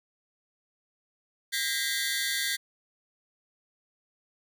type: tone cluster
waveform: sawtooth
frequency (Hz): 1605 / 1884 / 2027 / 3509 / 4462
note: G6 / A#6 / B6 / A7 / C#8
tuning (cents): +40 / +18 / +45 / -5 / +11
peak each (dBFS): -31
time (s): 1.52-2.57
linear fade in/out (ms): 20
effects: none